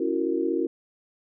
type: chord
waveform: sine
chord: F# dominant seventh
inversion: second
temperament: just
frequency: 277.5 / 333 / 370 / 462.5 Hz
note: C#4 / E4 / F#4 / A#4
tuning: +2 / +18 / 0 / -14 cents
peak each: -30 / -26 / -28 / -30 dBFS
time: 0-0.67 s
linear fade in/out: 5 ms
effects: none